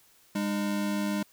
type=tone pair together; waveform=square; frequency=203.4 / 304.4 Hz; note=G#3 / D#4; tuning=-36 / -38 cents; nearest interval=perfect fifth; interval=698 cents; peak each=-29 / -34 dBFS; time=0.35-1.23 s; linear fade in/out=5 ms; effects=white hiss -61 dBFS RMS until 1.32 s